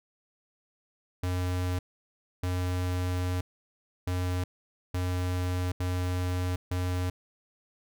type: tone bursts at uneven times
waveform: square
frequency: 90.4 Hz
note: F#2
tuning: 40 cents flat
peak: -28 dBFS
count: 6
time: 1.23-1.79 / 2.43-3.41 / 4.07-4.44 / 4.94-5.72 / 5.8-6.56 / 6.71-7.1 s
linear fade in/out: 5 ms
effects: none